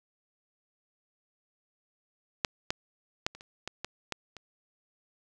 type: clicks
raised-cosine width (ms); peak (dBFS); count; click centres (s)
0.2; -8 / -11 / -10 / -29 / -30 / -18 / -17 / -15 / -27; 9; 2.448 / 2.705 / 3.265 / 3.35 / 3.409 / 3.676 / 3.846 / 4.123 / 4.367
effects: none

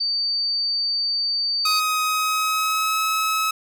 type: tone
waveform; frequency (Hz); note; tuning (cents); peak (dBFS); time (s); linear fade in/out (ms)
sine; 4600; D8; -37; -20; 0-1.8; 10
type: tone with pitch glide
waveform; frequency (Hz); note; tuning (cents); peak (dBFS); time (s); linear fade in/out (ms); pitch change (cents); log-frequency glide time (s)
sawtooth; 1259 to 1287.7; D#6 to E6; +20 to -41; -16; 1.65-3.51; 5; +39; 1.99-2.98
effects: none

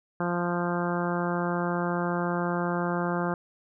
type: harmonic tone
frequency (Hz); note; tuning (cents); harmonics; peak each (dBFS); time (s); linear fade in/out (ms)
174.61; F3; 0; 1 / 2 / 3 / 4 / 5 / 6 / 7 / 8 / 9; -29 / -32 / -34 / -35 / -36 / -37 / -37 / -38 / -39; 0.2-3.34; 2
effects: none

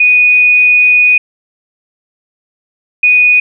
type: tone pair in turn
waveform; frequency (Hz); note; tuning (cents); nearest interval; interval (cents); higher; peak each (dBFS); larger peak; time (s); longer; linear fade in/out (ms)
sine; 2476 / 2476; D#7 / D#7; -9 / -9; unison; 0; neither; -4; neither; 0-1.18 / 3.03-3.4; first; 5
effects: none

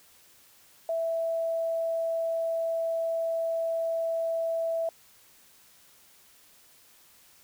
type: tone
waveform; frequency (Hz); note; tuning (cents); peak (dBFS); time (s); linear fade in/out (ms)
sine; 659.3; E5; 0; -26; 0.89-4.89; 2
effects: white hiss -58 dBFS RMS until 7.43 s

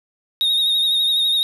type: tone with vibrato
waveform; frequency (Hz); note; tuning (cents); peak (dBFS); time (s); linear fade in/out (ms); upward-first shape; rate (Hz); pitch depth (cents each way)
triangle; 3729; A#7; 0; -14; 0.41-1.43; 0; sine; 12; 38
effects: none

